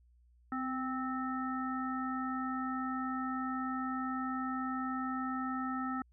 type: harmonic tone with a mistuned harmonic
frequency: 261.6 Hz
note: C4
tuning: in tune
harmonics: 1 / 3 / 5 / 7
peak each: -36 / -43 / -38 / -47 dBFS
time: 0.52-6.02 s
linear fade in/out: 2 ms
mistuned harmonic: 1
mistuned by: -23 cents
effects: added 60 Hz sine -62 dBFS peak until 6.12 s